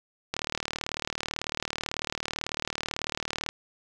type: click train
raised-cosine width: 0.2 ms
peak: -12 dBFS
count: 121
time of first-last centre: 0.34-3.49 s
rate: 38.1 Hz
effects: none